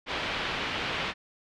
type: low-pass noise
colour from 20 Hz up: white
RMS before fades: -32 dBFS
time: 0.06-1.14 s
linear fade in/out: 50 ms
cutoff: 3400 Hz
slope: 24 dB/octave
effects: none